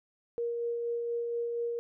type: tone with tremolo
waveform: sine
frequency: 470.8 Hz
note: A#4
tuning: 17 cents sharp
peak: -29 dBFS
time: 0.38-1.79 s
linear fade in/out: 0 ms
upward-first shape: sine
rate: 4.2 Hz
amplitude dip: 25%
effects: none